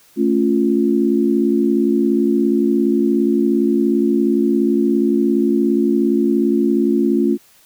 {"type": "chord", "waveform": "sine", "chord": "A augmented", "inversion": "none", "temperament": "equal", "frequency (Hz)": [220, 277.2, 349.2], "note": ["A3", "C#4", "E#4"], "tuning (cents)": [0, 0, 0], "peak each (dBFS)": -17, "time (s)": [0.16, 7.38], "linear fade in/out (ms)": 50, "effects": ["white hiss -51 dBFS RMS until 7.65 s"]}